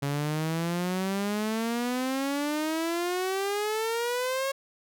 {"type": "exponential sweep", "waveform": "sawtooth", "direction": "up", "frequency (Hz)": [139.2, 550], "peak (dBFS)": -23, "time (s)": [0.02, 4.52], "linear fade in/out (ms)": 10, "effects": []}